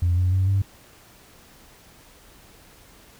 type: tone with pitch steps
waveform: sine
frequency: 87.31 / 90.7 / 94.23 / 97.89 Hz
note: F2 / F#2 / F#2 / G2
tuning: 0 / -34 / +32 / -2 cents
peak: -16 dBFS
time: 0.02-0.62 s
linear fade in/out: 5 ms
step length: 150 ms
effects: tanh soft clip ceiling -14 dBFS + pink hiss -51 dBFS RMS until 3.19 s